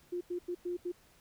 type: tone bursts at uneven times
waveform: sine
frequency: 353.3 Hz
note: F4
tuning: 20 cents sharp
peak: -33 dBFS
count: 5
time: 0.12-0.21 / 0.3-0.39 / 0.48-0.55 / 0.65-0.77 / 0.85-0.92 s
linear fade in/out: 10 ms
effects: pink hiss -64 dBFS RMS until 1.2 s

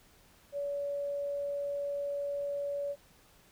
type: tone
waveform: sine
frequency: 569 Hz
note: C#5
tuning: 45 cents sharp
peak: -32 dBFS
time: 0.52-2.96 s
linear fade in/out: 50 ms
effects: pink hiss -62 dBFS RMS until 3.51 s

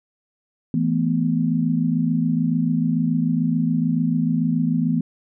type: chord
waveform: sine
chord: E suspended fourth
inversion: none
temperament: equal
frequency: 164.81 / 220 / 246.9 Hz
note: E3 / A3 / B3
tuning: 0 / 0 / 0 cents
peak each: -21 / -24 / -21 dBFS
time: 0.74-5.01 s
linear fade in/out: 2 ms
effects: none

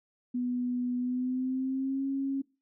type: tone with pitch glide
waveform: sine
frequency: 246.9 to 272.4 Hz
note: B3 to C#4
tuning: 0 to -30 cents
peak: -28 dBFS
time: 0.34-2.42 s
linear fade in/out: 10 ms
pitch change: +170 cents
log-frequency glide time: 0.97-2.06 s
effects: noise-tail reverb RT60 0.3 s tail -22 dB re dry

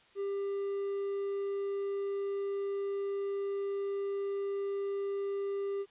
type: tone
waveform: triangle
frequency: 397.5 Hz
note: G4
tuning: 24 cents sharp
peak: -30 dBFS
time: 0.15-5.86 s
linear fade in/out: 50 ms
effects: white hiss -63 dBFS RMS until 5.9 s + resampled to 8000 Hz

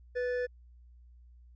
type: tone pair together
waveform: triangle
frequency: 493.9 / 1744.4 Hz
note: B4 / A6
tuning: 0 / -15 cents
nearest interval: octave + minor seventh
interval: 2185 cents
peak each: -28 / -38 dBFS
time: 0.15-0.47 s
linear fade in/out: 20 ms
effects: added 60 Hz sine -53 dBFS peak until 1.55 s + resampled to 16000 Hz

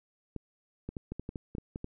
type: clicks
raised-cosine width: 3 ms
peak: -24 dBFS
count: 11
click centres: 0.363 / 0.89 / 0.968 / 1.12 / 1.196 / 1.291 / 1.358 / 1.551 / 1.583 / 1.759 / 1.844 s
effects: none

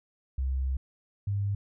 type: tone pair in turn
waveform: sine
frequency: 65.8 / 100.54 Hz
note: C2 / G2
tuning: +10 / +44 cents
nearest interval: perfect fifth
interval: 734 cents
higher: second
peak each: -26 dBFS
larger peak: neither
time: 0.38-0.77 / 1.27-1.55 s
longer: first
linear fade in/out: 5 ms
effects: none

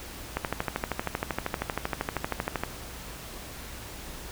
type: click train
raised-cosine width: 0.5 ms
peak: -12 dBFS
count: 30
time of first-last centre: 0.37-2.636 s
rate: 12.8 Hz
effects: added 60 Hz sine -47 dBFS peak until 4.31 s + pink hiss -42 dBFS RMS until 4.31 s

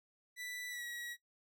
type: tone with pitch glide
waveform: sawtooth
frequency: 1975.5 to 1917 Hz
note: B6 to A#6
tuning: 0 to +48 cents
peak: -39 dBFS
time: 0.36-1.17 s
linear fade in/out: 50 ms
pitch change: -52 cents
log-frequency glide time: 0.69-0.84 s
effects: noise-tail reverb RT60 0.1 s tail -17 dB re dry

